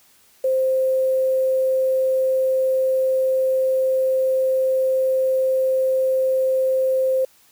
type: tone with quantisation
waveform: sine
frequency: 523.3 Hz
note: C5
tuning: in tune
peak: -16 dBFS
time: 0.44-7.25 s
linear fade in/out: 5 ms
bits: 7
effects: white hiss -55 dBFS RMS until 7.51 s